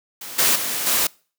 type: noise with level steps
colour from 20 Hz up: white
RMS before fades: -34 / -17 / -25 / -19 dBFS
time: 0.21-1.07 s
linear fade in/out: 5 ms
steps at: 0.38 / 0.55 / 0.86 s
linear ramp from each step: 10 ms
effects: noise-tail reverb RT60 0.4 s tail -25 dB re dry + high-pass 150 Hz 12 dB/octave